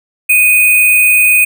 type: tone with sample-and-hold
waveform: sine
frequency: 2489 Hz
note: D#7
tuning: in tune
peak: -5 dBFS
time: 0.29-1.45 s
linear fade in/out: 10 ms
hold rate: 11025 Hz
effects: none